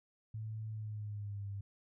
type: tone with pitch glide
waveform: sine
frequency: 109.4 to 99.74 Hz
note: A2 to G2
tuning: -9 to +30 cents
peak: -39 dBFS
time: 0.34-1.61 s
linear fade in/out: 5 ms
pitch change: -161 cents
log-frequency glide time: 0.69-1.48 s
effects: none